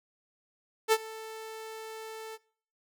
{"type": "tone with ADSR envelope", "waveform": "sawtooth", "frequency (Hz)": 441.7, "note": "A4", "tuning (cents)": 7, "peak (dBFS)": -15, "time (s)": [0.88, 2.38], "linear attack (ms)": 43, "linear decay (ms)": 49, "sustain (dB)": -21, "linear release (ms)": 36, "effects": ["noise-tail reverb RT60 0.5 s tail -22 dB re dry"]}